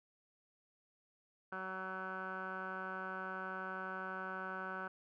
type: tone with low-pass filter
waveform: 10% pulse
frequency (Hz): 187.9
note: F#3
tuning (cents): +27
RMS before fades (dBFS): -43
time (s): 1.52-4.88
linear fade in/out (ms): 5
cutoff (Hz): 1500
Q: 9.2
effects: none